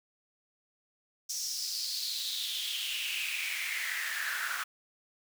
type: noise with high-pass filter sweep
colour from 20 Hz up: pink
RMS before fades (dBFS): -35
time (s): 1.29-4.64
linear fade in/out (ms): 10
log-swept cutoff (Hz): 5900 to 1400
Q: 5.7
effects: none